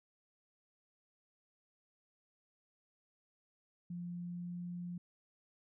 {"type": "tone with pitch glide", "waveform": "sine", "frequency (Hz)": [174.61, 175.72], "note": ["F3", "F3"], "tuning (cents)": [0, 11], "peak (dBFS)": -40, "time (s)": [3.9, 4.98], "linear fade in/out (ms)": 5, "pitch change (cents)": 11, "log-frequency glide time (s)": [4.07, 4.63], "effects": []}